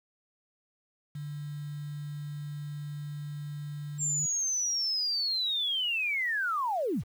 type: tone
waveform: sine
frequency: 146.83 Hz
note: D3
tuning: in tune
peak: -35 dBFS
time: 1.15-4.26 s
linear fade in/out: 5 ms
type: linear sweep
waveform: sine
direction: down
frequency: 7459 to 54.5 Hz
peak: -27 dBFS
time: 3.98-7.04 s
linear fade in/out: 50 ms
effects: 9-bit